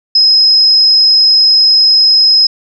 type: tone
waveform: sine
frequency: 5110 Hz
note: D#8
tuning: 45 cents sharp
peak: -4 dBFS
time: 0.15-2.47 s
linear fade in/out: 5 ms
effects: none